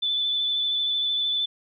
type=tone with vibrato; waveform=sine; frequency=3500 Hz; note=A7; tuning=10 cents flat; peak=-22 dBFS; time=0.02-1.46 s; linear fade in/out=10 ms; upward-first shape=square; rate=13 Hz; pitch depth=14 cents each way; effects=none